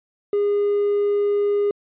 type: tone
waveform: triangle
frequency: 408.8 Hz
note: G#4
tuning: 27 cents flat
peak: -14 dBFS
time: 0.33-1.71 s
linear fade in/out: 2 ms
effects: tanh soft clip ceiling -12 dBFS + resampled to 8000 Hz